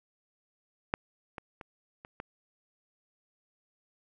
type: clicks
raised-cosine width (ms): 0.5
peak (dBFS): -12 / -24 / -28 / -30 / -23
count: 5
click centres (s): 0.939 / 1.382 / 1.612 / 2.049 / 2.201
effects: none